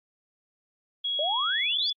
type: tone with pitch glide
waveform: sine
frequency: 3322 to 3437 Hz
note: G#7 to A7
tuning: 0 to -41 cents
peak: -26 dBFS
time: 1.04-1.93 s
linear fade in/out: 10 ms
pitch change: +59 cents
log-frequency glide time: 1.47-1.74 s
type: exponential sweep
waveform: sine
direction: up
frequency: 566 to 4978 Hz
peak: -27 dBFS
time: 1.19-1.9 s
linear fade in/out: 2 ms
effects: AAC 48 kbps